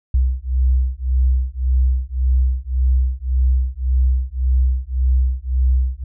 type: beating tone pair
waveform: sine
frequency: 63 / 64.8 Hz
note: B1 / C2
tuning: +35 / -16 cents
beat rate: 1.8 Hz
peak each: -17 dBFS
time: 0.14-6.04 s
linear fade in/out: 5 ms
effects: none